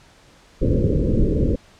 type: low-pass noise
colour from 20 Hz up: pink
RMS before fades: -18 dBFS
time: 0.61-1.56 s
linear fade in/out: 10 ms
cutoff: 540 Hz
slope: 96 dB/octave
effects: pink hiss -51 dBFS RMS until 1.79 s + low-pass 7000 Hz 12 dB/octave